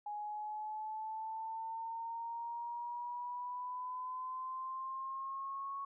sine exponential sweep, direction up, 830.6 to 1108.7 Hz, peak -39 dBFS, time 0.06-5.85 s, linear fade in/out 5 ms, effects none

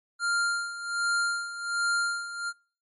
square tone with tremolo, 1396.9 Hz, F6, in tune, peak -24 dBFS, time 0.19-2.53 s, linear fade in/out 50 ms, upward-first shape sine, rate 1.3 Hz, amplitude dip 75%, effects noise-tail reverb RT60 0.5 s tail -26 dB re dry + MP3 48 kbps

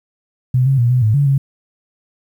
sine tone with pitch steps, 127 / 135.4 / 119.5 / 126.1 / 108.4 / 142.3 / 137.3 Hz, B2 / C#3 / A#2 / B2 / A2 / C#3 / C#3, +49 / -40 / +43 / +36 / -25 / +46 / -16 cents, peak -10 dBFS, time 0.54-1.38 s, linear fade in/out 5 ms, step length 120 ms, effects 8-bit

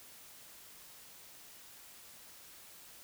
silence, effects white hiss -55 dBFS RMS until 3.03 s

